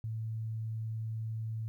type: tone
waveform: sine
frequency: 111.2 Hz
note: A2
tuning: 19 cents sharp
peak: -34 dBFS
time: 0.04-1.68 s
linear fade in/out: 0 ms
effects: 12-bit